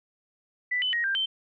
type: tone with pitch steps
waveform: sine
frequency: 1983 / 3012 / 1883 / 1586 / 3103 Hz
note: B6 / F#7 / A#6 / G6 / G7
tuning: +7 / +30 / +17 / +20 / -18 cents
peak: -24 dBFS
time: 0.71-1.26 s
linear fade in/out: 10 ms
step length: 110 ms
effects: none